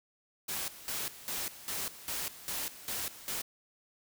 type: noise with tremolo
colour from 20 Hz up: white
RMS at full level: -36 dBFS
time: 0.48-3.42 s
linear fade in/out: 10 ms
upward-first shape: square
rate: 2.5 Hz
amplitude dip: 80%
effects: none